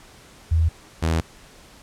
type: tone pair in turn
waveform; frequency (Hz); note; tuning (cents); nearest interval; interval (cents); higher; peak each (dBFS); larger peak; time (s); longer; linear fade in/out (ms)
sine / sawtooth; 81.3 / 81.3; E2 / E2; -23 / -23; unison; 0; neither; -15; neither; 0.51-0.69 / 1.02-1.21; second; 10
effects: pink hiss -48 dBFS RMS until 1.82 s + low-pass 10000 Hz 12 dB/octave